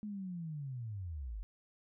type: linear sweep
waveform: sine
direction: down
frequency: 214.4 to 43.65 Hz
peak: -39 dBFS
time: 0.03-1.43 s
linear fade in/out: 0 ms
effects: none